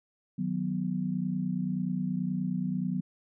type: chord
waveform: sine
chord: B major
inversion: first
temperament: equal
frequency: 155.56 / 185 / 246.9 Hz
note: D#3 / F#3 / B3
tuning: 0 / 0 / 0 cents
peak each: -35 / -30 / -34 dBFS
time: 0.38-3.01 s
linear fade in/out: 10 ms
effects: none